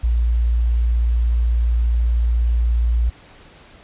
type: tone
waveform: sine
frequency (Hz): 58.27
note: A#1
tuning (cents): 0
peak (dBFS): -14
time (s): 0.03-3.1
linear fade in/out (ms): 10
effects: pink hiss -46 dBFS RMS until 3.83 s + resampled to 8000 Hz